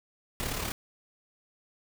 pink noise with amplitude modulation, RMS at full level -31 dBFS, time 0.4-0.72 s, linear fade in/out 0 ms, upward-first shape sine, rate 36 Hz, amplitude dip 55%, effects none

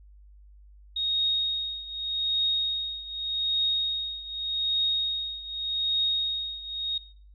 sine tone with tremolo, 3737 Hz, A#7, 4 cents sharp, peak -22 dBFS, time 0.96-6.98 s, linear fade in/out 5 ms, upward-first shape triangle, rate 0.84 Hz, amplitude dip 85%, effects noise-tail reverb RT60 0.5 s tail -17 dB re dry + added 50 Hz sine -49 dBFS peak until 7.34 s

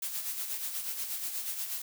blue noise with tremolo, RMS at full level -34 dBFS, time 0.02-1.82 s, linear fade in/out 5 ms, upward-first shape sine, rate 8.3 Hz, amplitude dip 50%, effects none

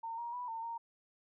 sine tone with pitch steps, 912 / 943 / 984 / 906 / 926 Hz, A#5 / A#5 / B5 / A#5 / A#5, -38 / +20 / -7 / -50 / -12 cents, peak -38 dBFS, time 0.03-0.78 s, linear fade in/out 10 ms, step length 150 ms, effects none

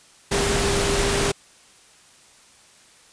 sine tone in noise, 400.1 Hz, G4, 35 cents sharp, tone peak -24 dBFS, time 0.31-1.32 s, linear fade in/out 10 ms, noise pink, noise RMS -22 dBFS, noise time 0.31-1.32 s, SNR -5 dB, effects white hiss -52 dBFS RMS until 3.12 s + resampled to 22050 Hz

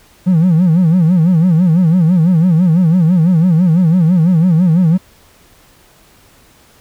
triangle tone with vibrato, 171.4 Hz, F3, 32 cents flat, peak -4 dBFS, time 0.26-4.98 s, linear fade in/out 20 ms, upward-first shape sine, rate 6 Hz, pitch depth 160 cents each way, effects tanh soft clip ceiling -2 dBFS + pink hiss -47 dBFS RMS until 6.8 s

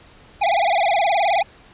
square tone with vibrato, 740 Hz, F#5, in tune, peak -16 dBFS, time 0.41-1.43 s, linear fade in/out 10 ms, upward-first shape sine, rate 19 Hz, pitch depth 200 cents each way, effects pink hiss -48 dBFS RMS until 1.73 s + resampled to 8000 Hz

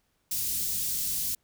white band-stop noise, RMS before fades -30 dBFS, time 0.31-1.35 s, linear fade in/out 5 ms, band 170 to 5100 Hz, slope 12 dB/octave, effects pink hiss -73 dBFS RMS until 1.43 s

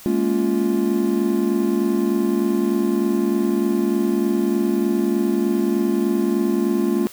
triangle chord, Bb minor seventh, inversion third, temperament just, 209.8 / 233.1 / 279.7 / 349.6 Hz, Ab3 / Bb3 / Db4 / F4, +18 / 0 / +16 / +2 cents, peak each -20 / -22 / -22 / -19 dBFS, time 0.06-7.07 s, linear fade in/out 0 ms, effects white hiss -42 dBFS RMS until 7.12 s

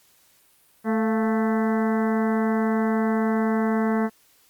harmonic tone with a mistuned harmonic, 220 Hz, A3, in tune, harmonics 1 / 2 / 3 / 4 / 5 / 6 / 7 / 8 / 9, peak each -21 / -27 / -31 / -33 / -35 / -37 / -38 / -39 / -40 dBFS, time 0.84-4.1 s, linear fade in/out 50 ms, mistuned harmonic 3, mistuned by +61 cents, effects white hiss -59 dBFS RMS until 4.49 s + Opus 48 kbps

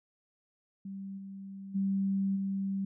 sine tone with level steps, 195 Hz, G3, 9 cents flat, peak -38 / -41 / -27 / -30 dBFS, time 0.85-2.85 s, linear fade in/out 5 ms, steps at 1.17 / 1.74 / 2.35 s, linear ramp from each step 20 ms, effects none

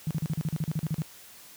sine tone bursts, 157.1 Hz, D#3, 17 cents sharp, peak -25 dBFS, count 13, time 0.07-1.019 s, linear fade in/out 0 ms, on 37 ms, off 39 ms, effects white hiss -50 dBFS RMS until 1.56 s + high-pass 60 Hz 12 dB/octave

